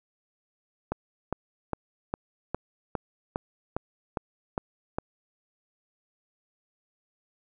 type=click train; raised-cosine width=1 ms; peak=-14 dBFS; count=11; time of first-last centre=0.92-4.985 s; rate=2.46 Hz; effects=none